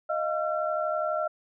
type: tone cluster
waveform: sine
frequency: 621 / 693 / 1357 Hz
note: D#5 / F5 / E6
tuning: -3 / -14 / +50 cents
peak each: -28 / -32 / -31 dBFS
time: 0.09-1.28 s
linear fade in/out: 10 ms
effects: none